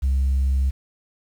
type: tone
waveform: sine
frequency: 67 Hz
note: C2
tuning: 42 cents sharp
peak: -15 dBFS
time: 0.02-0.71 s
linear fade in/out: 20 ms
effects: tanh soft clip ceiling -15 dBFS + 8-bit